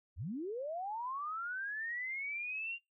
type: linear sweep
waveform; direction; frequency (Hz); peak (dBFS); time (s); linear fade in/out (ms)
sine; up; 59.8 to 2800; -37; 0.16-2.79; 50
effects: noise-tail reverb RT60 0.2 s tail -24 dB re dry